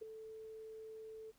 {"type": "tone with ADSR envelope", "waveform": "sine", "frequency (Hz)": 440, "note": "A4", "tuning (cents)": 0, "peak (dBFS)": -40, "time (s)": [0.01, 1.32], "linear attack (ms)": 14, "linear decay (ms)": 6, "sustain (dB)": -8, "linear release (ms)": 24, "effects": ["pink hiss -72 dBFS RMS until 1.38 s"]}